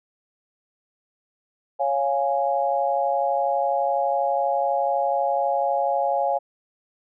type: chord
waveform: sine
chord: Db major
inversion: none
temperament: equal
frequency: 554.4 / 698.5 / 830.6 Hz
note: Db5 / F5 / Ab5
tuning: 0 / 0 / 0 cents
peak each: -24 dBFS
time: 1.79-6.39 s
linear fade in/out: 20 ms
effects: none